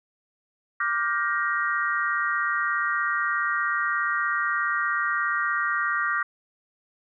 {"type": "chord", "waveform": "sine", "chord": "G minor seventh", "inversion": "second", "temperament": "just", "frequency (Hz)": [1176, 1411.2, 1568, 1881.6], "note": ["D6", "F6", "G6", "Bb6"], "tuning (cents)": [2, 18, 0, 16], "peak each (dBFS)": [-27, -28, -30, -28], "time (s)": [0.8, 6.23], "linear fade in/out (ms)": 5, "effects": []}